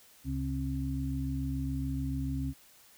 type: harmonic tone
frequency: 67 Hz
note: C2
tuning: 42 cents sharp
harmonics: 1 / 2 / 4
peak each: -35 / -35 / -35 dBFS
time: 0.24-2.54 s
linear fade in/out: 50 ms
effects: white hiss -59 dBFS RMS until 2.97 s